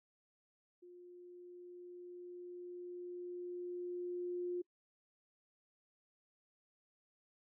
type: tone with level ramp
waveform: sine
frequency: 354.9 Hz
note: F4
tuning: 28 cents sharp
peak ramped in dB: -54 to -36 dBFS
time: 0.82-4.62 s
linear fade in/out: 10 ms
effects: noise-tail reverb RT60 0.1 s tail -26 dB re dry